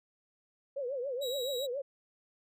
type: tone with vibrato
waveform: sine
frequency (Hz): 523.3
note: C5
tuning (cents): 0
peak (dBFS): -33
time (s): 0.76-1.82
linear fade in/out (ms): 10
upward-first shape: triangle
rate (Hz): 7.1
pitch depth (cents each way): 190
type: tone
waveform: 40% pulse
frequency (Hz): 3855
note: B7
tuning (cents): -43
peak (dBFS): -36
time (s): 1.21-1.67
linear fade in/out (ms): 20
effects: none

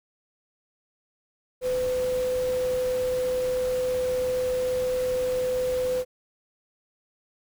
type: tone in noise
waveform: sine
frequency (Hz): 506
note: B4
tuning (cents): +42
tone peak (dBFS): -23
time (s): 1.61-6.05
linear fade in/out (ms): 50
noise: pink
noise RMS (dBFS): -39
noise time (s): 1.61-6.05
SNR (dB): +13
effects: none

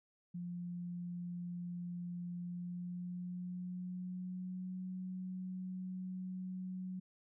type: tone with pitch glide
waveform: sine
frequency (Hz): 175.5 to 184.86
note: F3 to F#3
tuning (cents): +9 to -1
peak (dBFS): -40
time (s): 0.34-7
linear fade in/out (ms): 10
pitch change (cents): +90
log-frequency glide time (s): 2.37-4.83
effects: none

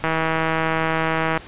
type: click train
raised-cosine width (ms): 0.5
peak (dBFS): -6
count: 216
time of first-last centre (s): 0.04-1.375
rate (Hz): 161
effects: pink hiss -40 dBFS RMS until 1.47 s + resampled to 8000 Hz

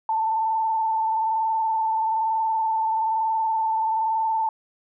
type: tone with frequency modulation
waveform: sine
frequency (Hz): 887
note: A5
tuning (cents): +14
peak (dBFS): -20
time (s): 0.09-4.49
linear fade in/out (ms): 2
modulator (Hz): 21.1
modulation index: 0.86
effects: none

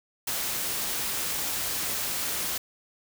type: noise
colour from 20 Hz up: white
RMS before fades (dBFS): -30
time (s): 0.27-2.58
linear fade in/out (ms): 5
effects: none

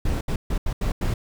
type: noise bursts at uneven times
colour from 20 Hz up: brown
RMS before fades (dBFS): -23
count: 6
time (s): 0.05-0.21 / 0.28-0.36 / 0.5-0.58 / 0.66-0.73 / 0.81-0.92 / 1.01-1.14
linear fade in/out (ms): 5
effects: none

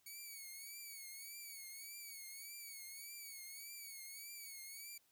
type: tone with vibrato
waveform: 5% pulse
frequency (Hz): 2242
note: C#7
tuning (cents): +19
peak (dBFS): -40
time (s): 0.06-4.98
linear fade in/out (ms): 5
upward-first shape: triangle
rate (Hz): 1.7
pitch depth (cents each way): 100
effects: white hiss -75 dBFS RMS until 5.11 s

